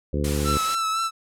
harmonic tone, 72.9 Hz, D2, 12 cents flat, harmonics 1 / 2 / 3 / 4 / 5 / 6 / 7, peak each -25 / -28 / -30 / -31 / -32 / -33 / -33 dBFS, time 0.13-0.58 s, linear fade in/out 5 ms
white noise, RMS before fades -31 dBFS, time 0.24-0.75 s, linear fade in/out 5 ms
45% pulse tone with vibrato, 1318.5 Hz, E6, in tune, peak -22 dBFS, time 0.44-1.11 s, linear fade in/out 50 ms, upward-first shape sine, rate 3.9 Hz, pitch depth 28 cents each way
effects low-pass 11000 Hz 12 dB/octave

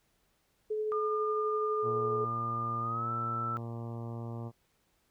sine tone with tremolo, 429.1 Hz, A4, 43 cents flat, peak -29 dBFS, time 0.7-2.25 s, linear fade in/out 10 ms, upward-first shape triangle, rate 12 Hz, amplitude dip 25%
sine tone with pitch glide, 1208 to 1325 Hz, D6 to E6, +48 to +9 cents, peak -32 dBFS, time 0.92-3.57 s, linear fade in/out 0 ms, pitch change +161 cents, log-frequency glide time 2.8-3.11 s
harmonic tone, 116.6 Hz, A#2, 1 cent sharp, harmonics 1 / 2 / 3 / 4 / 5 / 6 / 7 / 8 / 9 / 10, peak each -38 / -44 / -48 / -50 / -52 / -54 / -55 / -56 / -57 / -58 dBFS, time 1.82-4.52 s, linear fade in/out 50 ms
effects pink hiss -73 dBFS RMS until 5.1 s

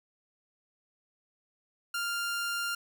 sawtooth tone, 1396.9 Hz, F6, in tune, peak -27 dBFS, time 1.94-2.75 s, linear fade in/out 5 ms, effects none

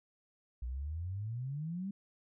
sine exponential sweep, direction up, 58.27 to 202.8 Hz, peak -36 dBFS, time 0.62-1.91 s, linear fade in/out 5 ms, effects none

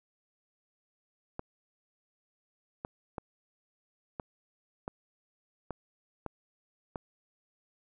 clicks, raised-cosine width 1 ms, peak -22 dBFS, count 8, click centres 1.394 / 2.849 / 3.182 / 4.198 / 4.879 / 5.707 / 6.263 / 6.958 s, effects none

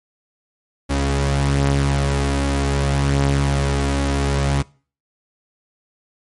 sawtooth tone pair together, 69.62 / 138.6 Hz, C#2 / C#3, +8 / 0 cents, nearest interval octave, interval 1192 cents, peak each -15 dBFS, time 0.89-4.63 s, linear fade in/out 20 ms, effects noise-tail reverb RT60 0.4 s tail -22 dB re dry + MP3 48 kbps

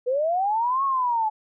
sine linear two-way sweep, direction up then down, 480 to 1108.7 to 848 Hz, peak -20 dBFS, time 0.06-1.3 s, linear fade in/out 20 ms, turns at 0.84 s, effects none

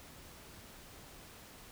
silence, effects pink hiss -54 dBFS RMS until 1.71 s

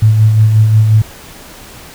sine tone with tremolo, 108.8 Hz, A2, 19 cents flat, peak -3 dBFS, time 0.02-1.02 s, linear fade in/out 5 ms, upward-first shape sine, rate 5.6 Hz, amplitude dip 40%, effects pink hiss -34 dBFS RMS until 1.94 s

